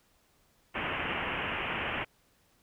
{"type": "low-pass noise", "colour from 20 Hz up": "white", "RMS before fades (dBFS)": -34, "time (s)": [0.74, 2.05], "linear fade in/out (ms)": 20, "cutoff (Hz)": 3000, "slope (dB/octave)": 96, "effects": ["pink hiss -68 dBFS RMS until 2.62 s"]}